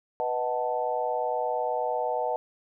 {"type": "chord", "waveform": "sine", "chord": "B dominant seventh", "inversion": "none", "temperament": "equal", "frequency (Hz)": [493.9, 622.3, 740, 880], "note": ["B4", "D#5", "F#5", "A5"], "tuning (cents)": [0, 0, 0, 0], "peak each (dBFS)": -31, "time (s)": [0.2, 2.36], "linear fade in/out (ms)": 0, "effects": []}